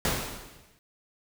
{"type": "noise with exponential decay", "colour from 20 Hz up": "pink", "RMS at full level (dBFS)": -25, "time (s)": [0.05, 0.79], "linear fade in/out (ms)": 1, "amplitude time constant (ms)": 160, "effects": []}